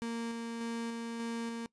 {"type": "tone with tremolo", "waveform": "35% pulse", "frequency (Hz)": 231.4, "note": "A#3", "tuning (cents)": -13, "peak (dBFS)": -33, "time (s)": [0.02, 1.66], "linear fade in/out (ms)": 0, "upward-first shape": "square", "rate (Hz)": 1.7, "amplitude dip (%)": 25, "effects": ["noise-tail reverb RT60 0.1 s tail -21 dB re dry", "resampled to 22050 Hz"]}